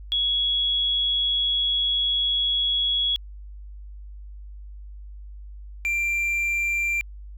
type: tone pair in turn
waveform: sine / triangle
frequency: 3347 / 2367 Hz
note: G#7 / D7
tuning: +13 / +13 cents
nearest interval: tritone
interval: 600 cents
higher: first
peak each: -20 dBFS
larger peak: neither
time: 0.12-3.16 / 5.85-7.01 s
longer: first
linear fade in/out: 0 ms
effects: added 50 Hz sine -37 dBFS peak until 7.37 s